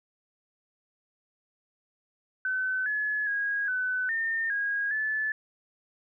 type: tone with pitch steps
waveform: sine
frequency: 1519 / 1704 / 1644 / 1506 / 1815 / 1640 / 1737 Hz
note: F#6 / G#6 / G#6 / F#6 / A#6 / G#6 / A6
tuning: +45 / +44 / -18 / +30 / -47 / -22 / -23 cents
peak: -26 dBFS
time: 2.45-5.32 s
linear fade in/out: 2 ms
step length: 410 ms
effects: none